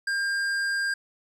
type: tone with hard clipping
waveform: sine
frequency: 1602 Hz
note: G6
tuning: 37 cents sharp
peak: -26 dBFS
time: 0.07-0.94 s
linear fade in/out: 5 ms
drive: 10 dB
effects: none